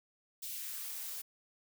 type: noise with high-pass filter sweep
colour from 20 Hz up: blue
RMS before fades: -42 dBFS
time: 0.42-1.22 s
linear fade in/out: 10 ms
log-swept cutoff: 3400 to 300 Hz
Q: 1.2
effects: none